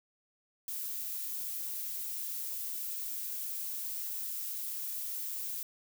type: noise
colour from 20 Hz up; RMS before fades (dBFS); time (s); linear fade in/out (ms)
violet; -38; 0.68-5.63; 2
effects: none